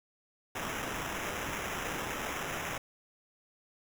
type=noise with sample-and-hold; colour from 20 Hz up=white; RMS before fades=-37 dBFS; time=0.55-2.78 s; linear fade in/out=5 ms; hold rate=4410 Hz; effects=none